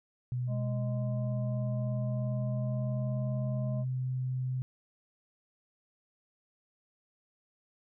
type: tone with pitch glide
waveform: sine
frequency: 124.3 to 128.24 Hz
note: B2 to C3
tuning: +12 to -34 cents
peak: -30 dBFS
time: 0.32-4.62 s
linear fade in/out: 0 ms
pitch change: +54 cents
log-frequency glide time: 1.74-3.39 s
type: harmonic tone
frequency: 207.7 Hz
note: G#3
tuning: in tune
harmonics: 1 / 3 / 5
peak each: -38 / -40 / -56 dBFS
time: 0.47-3.85 s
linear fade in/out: 50 ms
effects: none